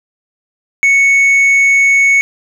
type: tone with tanh clipping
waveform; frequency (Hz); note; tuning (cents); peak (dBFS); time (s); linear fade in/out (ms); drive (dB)
triangle; 2215; C#7; -2; -7; 0.83-2.21; 0; 8
effects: none